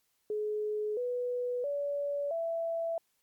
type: tone with pitch steps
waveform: sine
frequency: 423.6 / 492.2 / 572 / 664.7 Hz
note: G#4 / B4 / D5 / E5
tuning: +34 / -6 / -46 / +14 cents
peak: -30 dBFS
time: 0.3-2.98 s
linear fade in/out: 2 ms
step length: 670 ms
effects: white hiss -75 dBFS RMS until 3.22 s + MP3 96 kbps